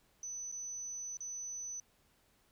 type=tone with dropouts; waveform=sine; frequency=6000 Hz; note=F#8; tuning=23 cents sharp; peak=-40 dBFS; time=0.23-1.8 s; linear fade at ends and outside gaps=2 ms; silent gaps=0.516-0.523 / 1.171-1.205 s; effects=pink hiss -71 dBFS RMS until 2.51 s